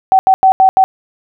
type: tone bursts at uneven times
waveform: sine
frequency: 762 Hz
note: G5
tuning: 49 cents flat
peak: -4 dBFS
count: 5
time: 0.12-0.19 / 0.27-0.34 / 0.43-0.52 / 0.6-0.69 / 0.77-0.84 s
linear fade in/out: 0 ms
effects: none